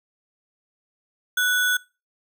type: tone with sample-and-hold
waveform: sine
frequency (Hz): 1480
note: F#6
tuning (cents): 0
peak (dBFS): -18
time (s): 1.37-1.77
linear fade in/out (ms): 5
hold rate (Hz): 4900
effects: noise-tail reverb RT60 0.3 s tail -23 dB re dry